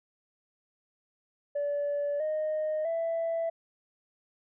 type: tone with pitch steps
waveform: sine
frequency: 577 / 618.4 / 662.8 Hz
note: D5 / D#5 / E5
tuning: -31 / -11 / +9 cents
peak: -26 dBFS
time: 1.55-3.5 s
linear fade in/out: 10 ms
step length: 650 ms
effects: tanh soft clip ceiling -25 dBFS